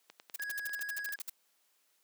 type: click train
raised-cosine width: 0.2 ms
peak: -32 dBFS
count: 12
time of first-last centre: 0.1-1.189 s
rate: 10.1 Hz
type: noise bursts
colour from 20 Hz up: blue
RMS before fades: -39 dBFS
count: 13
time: 0.34-1.298 s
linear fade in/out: 5 ms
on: 22 ms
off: 56 ms
type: tone with tremolo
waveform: triangle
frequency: 1661.2 Hz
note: G#6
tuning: in tune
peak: -34 dBFS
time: 0.39-1.16 s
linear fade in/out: 10 ms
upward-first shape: sine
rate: 12 Hz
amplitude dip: 30%
effects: white hiss -73 dBFS RMS until 2.03 s + high-pass 300 Hz 12 dB/octave